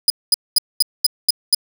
sawtooth tone bursts, 4978 Hz, D#8, in tune, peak -7 dBFS, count 7, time 0.08-1.547 s, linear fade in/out 2 ms, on 21 ms, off 220 ms, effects none

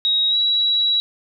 sine tone with pitch glide, 3797 to 3895 Hz, A#7 to B7, +31 to -25 cents, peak -15 dBFS, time 0.05-1 s, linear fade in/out 0 ms, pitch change +44 cents, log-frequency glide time 0.29-0.35 s, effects none

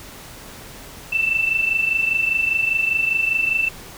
sine tone pair together, 2641 / 2666 Hz, E7 / E7, +3 / +19 cents, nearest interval unison, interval 16 cents, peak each -23 / -18 dBFS, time 1.12-3.69 s, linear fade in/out 10 ms, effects pink hiss -39 dBFS RMS until 3.97 s

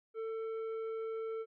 triangle tone with tanh clipping, 446.6 Hz, A4, 26 cents sharp, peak -38 dBFS, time 0.14-1.46 s, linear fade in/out 50 ms, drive 12 dB, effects none

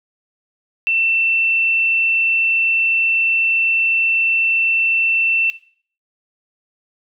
sine tone, 2683 Hz, E7, 30 cents sharp, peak -14 dBFS, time 0.87-5.5 s, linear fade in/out 0 ms, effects noise-tail reverb RT60 0.5 s tail -17 dB re dry

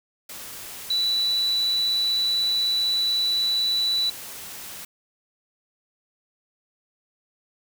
sine tone in noise, 3958 Hz, B7, 3 cents sharp, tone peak -20 dBFS, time 0.9-4.1 s, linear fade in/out 5 ms, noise white, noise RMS -38 dBFS, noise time 0.29-4.85 s, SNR +15 dB, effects none

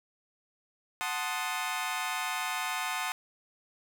20% pulse chord, F# diminished seventh, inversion none, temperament equal, 740 / 880 / 1046.5 / 1244.5 Hz, F#5 / A5 / C6 / Eb6, 0 / 0 / 0 / 0 cents, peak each -32 dBFS, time 1.01-3.12 s, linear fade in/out 0 ms, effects none

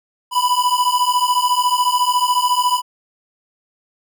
square beating tone pair, 984 / 998 Hz, B5 / B5, -7 / +18 cents, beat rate 14 Hz, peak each -18 dBFS, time 0.31-2.82 s, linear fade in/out 50 ms, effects none

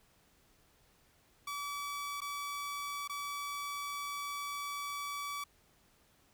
sawtooth tone with dropouts, 1147 Hz, D6, 41 cents flat, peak -34 dBFS, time 1.47-5.44 s, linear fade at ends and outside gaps 5 ms, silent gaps 2.206-2.216 / 3.077-3.095 s, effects pink hiss -68 dBFS RMS until 6.33 s

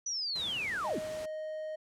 sine linear sweep, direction down, 6000 to 162.8 Hz, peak -32 dBFS, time 0.06-0.99 s, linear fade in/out 5 ms
pink noise, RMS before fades -46 dBFS, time 0.35-1.26 s, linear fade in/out 10 ms
triangle tone, 622.3 Hz, D#5, in tune, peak -34 dBFS, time 0.84-1.76 s, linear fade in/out 10 ms
effects high-pass 80 Hz 12 dB/octave + low-pass 10000 Hz 12 dB/octave

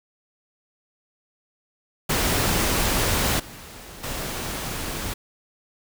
pink noise with level steps, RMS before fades -22 / -41 / -30 dBFS, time 2.09-5.14 s, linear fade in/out 10 ms, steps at 3.39 / 4.03 s, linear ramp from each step 10 ms, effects none

